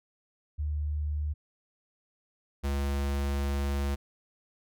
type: tone pair in turn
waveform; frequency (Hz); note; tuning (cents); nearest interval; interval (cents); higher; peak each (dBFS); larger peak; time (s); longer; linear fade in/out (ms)
sine / square; 74.7 / 70.04; D2 / C#2; +30 / +18; minor second; 112; first; -28; neither; 0.58-1.34 / 2.63-3.96; second; 20
effects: none